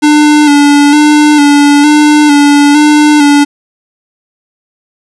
square tone with vibrato, 293.7 Hz, D4, in tune, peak -3 dBFS, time 0.02-3.45 s, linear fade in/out 20 ms, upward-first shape square, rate 1.1 Hz, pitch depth 32 cents each way, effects resampled to 24000 Hz + 7-bit

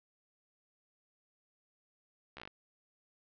slowing click train, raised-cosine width 0.3 ms, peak -30 dBFS, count 7, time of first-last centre 2.37-2.475 s, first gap 14 ms, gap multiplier 1.09, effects low-pass 5000 Hz 12 dB/octave

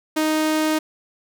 sawtooth tone, 311.1 Hz, D#4, in tune, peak -14 dBFS, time 0.16-0.79 s, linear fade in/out 10 ms, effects none

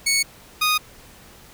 15% pulse tone pair in turn, 2217 / 1239.9 Hz, C#7 / D#6, 0 / -6 cents, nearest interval minor seventh, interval 1006 cents, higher first, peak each -11 dBFS, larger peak neither, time 0.06-0.23 / 0.61-0.78 s, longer neither, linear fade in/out 10 ms, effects pink hiss -47 dBFS RMS until 1.53 s

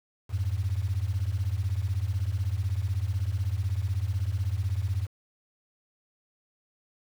sine beating tone pair, 87.5 / 103.5 Hz, F2 / G#2, +4 / -5 cents, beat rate 16 Hz, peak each -28 dBFS, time 0.29-5.08 s, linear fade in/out 50 ms, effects tanh soft clip ceiling -18 dBFS + 8-bit

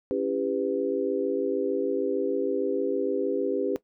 sine chord, C# half-diminished seventh, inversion none, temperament just, 277.2 / 332.6 / 399.1 / 498.9 Hz, C#4 / E4 / G4 / B4, 0 / +16 / +31 / +17 cents, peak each -30 / -33 / -28 / -29 dBFS, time 0.11-3.76 s, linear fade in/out 0 ms, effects noise-tail reverb RT60 0.1 s tail -17 dB re dry

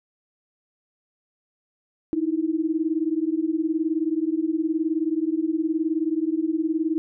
sine beating tone pair, 310 / 329 Hz, D#4 / E4, -6 / -3 cents, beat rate 19 Hz, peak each -24 dBFS, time 2.13-6.98 s, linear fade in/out 0 ms, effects none

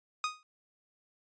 sawtooth tone with exponential decay, 1244.5 Hz, D#6, in tune, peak -23 dBFS, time 0.24-0.43 s, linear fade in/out 1 ms, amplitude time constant 40 ms, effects resampled to 16000 Hz

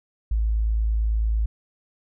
sine tone, 54.5 Hz, A1, 16 cents flat, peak -19 dBFS, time 0.31-1.46 s, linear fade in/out 5 ms, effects none

